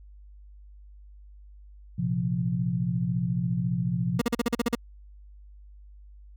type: chord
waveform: sine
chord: Bb suspended second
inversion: none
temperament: equal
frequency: 116.54 / 130.81 / 174.61 Hz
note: Bb2 / C3 / F3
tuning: 0 / 0 / 0 cents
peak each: -31 / -29 / -27 dBFS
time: 1.98-4.21 s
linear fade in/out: 10 ms
type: tone bursts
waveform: 30% pulse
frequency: 236.6 Hz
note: A#3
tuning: 26 cents sharp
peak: -19 dBFS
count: 9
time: 4.19-4.752 s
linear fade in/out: 5 ms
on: 26 ms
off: 41 ms
effects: added 50 Hz sine -46 dBFS peak until 6.36 s